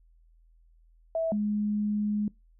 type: tone pair in turn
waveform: sine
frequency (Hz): 653 / 208.9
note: E5 / G#3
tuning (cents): -17 / +10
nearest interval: octave + minor sixth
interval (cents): 1973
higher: first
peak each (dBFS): -25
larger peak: neither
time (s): 1.15-1.32 / 1.32-2.28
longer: second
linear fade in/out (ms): 2
effects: noise-tail reverb RT60 0.2 s tail -23 dB re dry + added 41 Hz sine -57 dBFS peak until 2.59 s